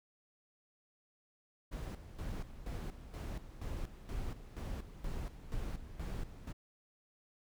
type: noise with tremolo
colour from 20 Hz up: brown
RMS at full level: -40 dBFS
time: 1.71-6.53 s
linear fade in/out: 20 ms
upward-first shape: square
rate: 2.1 Hz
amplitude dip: 70%
effects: none